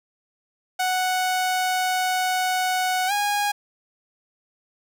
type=tone with pitch glide; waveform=sawtooth; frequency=740 to 821.1 Hz; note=F#5 to G#5; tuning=0 to -20 cents; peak=-17 dBFS; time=0.79-3.52 s; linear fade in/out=10 ms; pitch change=+180 cents; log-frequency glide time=3.07-3.12 s; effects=none